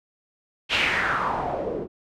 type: noise with low-pass filter sweep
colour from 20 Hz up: white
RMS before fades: -25 dBFS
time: 0.69-1.88 s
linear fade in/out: 50 ms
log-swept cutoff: 3100 to 360 Hz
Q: 3.8
effects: none